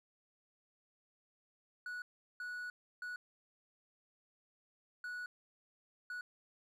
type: tone bursts at uneven times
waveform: triangle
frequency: 1469 Hz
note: F#6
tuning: 13 cents flat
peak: -39 dBFS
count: 5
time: 1.86-2.02 / 2.4-2.7 / 3.02-3.16 / 5.04-5.26 / 6.1-6.21 s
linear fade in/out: 2 ms
effects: none